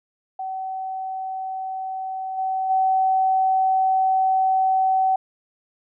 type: tone with level steps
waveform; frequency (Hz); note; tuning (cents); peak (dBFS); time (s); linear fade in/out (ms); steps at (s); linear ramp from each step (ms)
sine; 760; F#5; +46; -26 / -21 / -16; 0.39-5.16; 5; 2.37 / 2.69; 20
effects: none